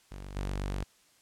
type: tone with level steps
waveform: sawtooth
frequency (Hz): 48.22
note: G1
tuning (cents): -28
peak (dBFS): -37 / -28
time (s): 0.11-0.84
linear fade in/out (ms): 10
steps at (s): 0.36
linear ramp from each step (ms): 5
effects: white hiss -64 dBFS RMS until 1.21 s + low-pass 10000 Hz 12 dB/octave